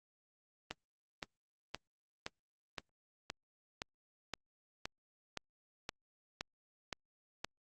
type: click train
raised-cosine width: 0.2 ms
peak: -21 dBFS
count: 14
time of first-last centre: 0.71-7.446 s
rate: 1.93 Hz
effects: Opus 32 kbps

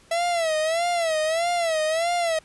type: tone with vibrato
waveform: 45% pulse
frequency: 659.3 Hz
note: E5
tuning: in tune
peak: -21 dBFS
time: 0.11-2.39 s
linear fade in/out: 5 ms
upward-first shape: sine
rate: 1.6 Hz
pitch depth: 110 cents each way
effects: pink hiss -55 dBFS RMS until 2.44 s + resampled to 24000 Hz

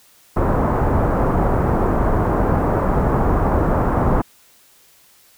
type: low-pass noise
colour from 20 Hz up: pink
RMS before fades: -17 dBFS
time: 0.36-4.22 s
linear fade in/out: 10 ms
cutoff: 1200 Hz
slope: 24 dB/octave
effects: white hiss -52 dBFS RMS until 5.37 s

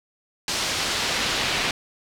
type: noise with band-pass filter sweep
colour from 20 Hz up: brown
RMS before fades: -25 dBFS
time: 0.48-1.71 s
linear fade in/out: 2 ms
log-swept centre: 5400 to 3500 Hz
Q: 0.95
effects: none

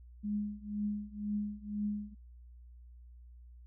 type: tone with tremolo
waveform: sine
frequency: 207.7 Hz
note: G#3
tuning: in tune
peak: -30 dBFS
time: 0.23-2.15 s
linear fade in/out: 20 ms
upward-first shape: triangle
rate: 2 Hz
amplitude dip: 95%
effects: noise-tail reverb RT60 0.1 s tail -26 dB re dry + added 60 Hz sine -51 dBFS peak until 3.66 s

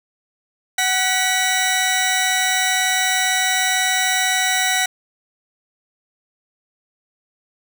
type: tone pair together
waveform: 15% pulse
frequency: 746.6 / 1942 Hz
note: F#5 / B6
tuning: +15 / -30 cents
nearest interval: octave + perfect fourth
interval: 1655 cents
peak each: -13 dBFS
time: 0.78-4.86 s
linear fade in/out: 5 ms
effects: none

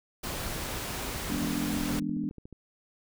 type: noise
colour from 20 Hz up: pink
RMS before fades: -35 dBFS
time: 0.23-2 s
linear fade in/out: 10 ms
type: click train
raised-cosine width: 3 ms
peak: -32 dBFS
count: 20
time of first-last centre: 1.16-2.527 s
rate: 13.9 Hz
type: chord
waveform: sine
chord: E dominant seventh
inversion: none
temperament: equal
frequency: 164.81 / 207.7 / 246.9 / 293.7 Hz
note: E3 / G#3 / B3 / D4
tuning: 0 / 0 / 0 / 0 cents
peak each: -37 / -34 / -34 / -33 dBFS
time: 1.3-2.29 s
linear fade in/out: 0 ms
effects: none

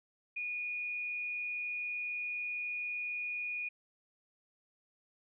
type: tone with frequency modulation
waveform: sine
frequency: 2449 Hz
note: D#7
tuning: 28 cents flat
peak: -35 dBFS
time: 0.36-3.69 s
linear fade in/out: 10 ms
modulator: 132 Hz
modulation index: 0.25
effects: none

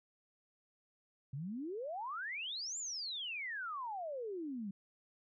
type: exponential two-way sweep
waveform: sine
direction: up then down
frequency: 127.5 to 7410 to 188.1 Hz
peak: -39 dBFS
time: 1.33-4.71 s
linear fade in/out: 5 ms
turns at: 2.78 s
effects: none

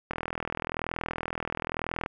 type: click train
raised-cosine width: 0.5 ms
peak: -15 dBFS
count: 81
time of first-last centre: 0.11-2.061 s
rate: 41 Hz
effects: none

